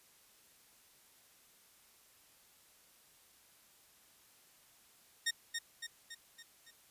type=tone with echo; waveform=15% pulse; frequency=1848 Hz; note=A#6; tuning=16 cents flat; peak=-25 dBFS; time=5.26-5.31 s; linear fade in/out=10 ms; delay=280 ms; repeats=5; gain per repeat=-5 dB; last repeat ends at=6.71 s; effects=white hiss -65 dBFS RMS until 6.9 s + resampled to 32000 Hz